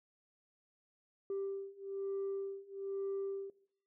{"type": "beating tone pair", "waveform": "sine", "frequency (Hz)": [392, 393.1], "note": ["G4", "G4"], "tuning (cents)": [0, 5], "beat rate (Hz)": 1.1, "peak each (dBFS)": [-40, -39], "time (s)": [1.3, 3.5], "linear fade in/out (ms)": 2, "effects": ["noise-tail reverb RT60 0.6 s tail -18 dB re dry", "tanh soft clip ceiling -33 dBFS"]}